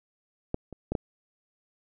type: clicks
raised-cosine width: 2 ms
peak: -14 / -27 / -15 / -13 dBFS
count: 4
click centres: 0.544 / 0.727 / 0.92 / 0.952 s
effects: none